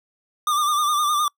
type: tone with vibrato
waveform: square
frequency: 1195 Hz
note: D6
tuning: 30 cents sharp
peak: -19 dBFS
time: 0.47-1.28 s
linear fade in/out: 2 ms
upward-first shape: sine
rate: 9.7 Hz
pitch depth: 53 cents each way
effects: noise-tail reverb RT60 0.1 s tail -25 dB re dry